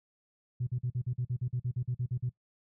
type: tone bursts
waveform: sine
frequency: 123.9 Hz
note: B2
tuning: 6 cents sharp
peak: -28 dBFS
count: 15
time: 0.6-2.295 s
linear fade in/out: 10 ms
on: 71 ms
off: 45 ms
effects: noise-tail reverb RT60 0.1 s tail -19 dB re dry + tanh soft clip ceiling -24 dBFS